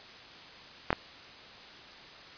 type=clicks; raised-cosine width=0.5 ms; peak=-10 dBFS; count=2; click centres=0.905 / 0.929 s; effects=white hiss -49 dBFS RMS until 2.37 s + resampled to 11025 Hz